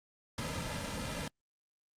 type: noise with comb filter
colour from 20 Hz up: pink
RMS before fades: -37 dBFS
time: 0.38-1.28 s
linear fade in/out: 2 ms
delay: 2.7 ms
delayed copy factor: -0.75
effects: low-pass 8000 Hz 12 dB/octave + Opus 48 kbps